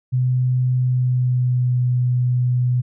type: tone with pitch glide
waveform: sine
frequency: 126.7 to 124.38 Hz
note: B2 to B2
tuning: +45 to +13 cents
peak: -15 dBFS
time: 0.12-2.82 s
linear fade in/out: 20 ms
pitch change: -32 cents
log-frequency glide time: 0.75-1.82 s
effects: none